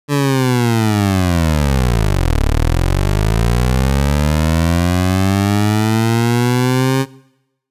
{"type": "linear two-way sweep", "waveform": "20% pulse", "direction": "down then up", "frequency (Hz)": [146, 35.17, 135], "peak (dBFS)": -7, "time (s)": [0.08, 7.06], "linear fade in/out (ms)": 50, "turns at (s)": 2.41, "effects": ["noise-tail reverb RT60 0.9 s tail -22 dB re dry", "resampled to 32000 Hz"]}